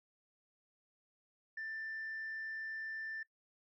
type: tone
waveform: sine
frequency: 1776 Hz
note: A6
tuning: 16 cents sharp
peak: -39 dBFS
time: 1.57-3.23 s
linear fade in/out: 5 ms
effects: noise-tail reverb RT60 0.1 s tail -22 dB re dry + tanh soft clip ceiling -37 dBFS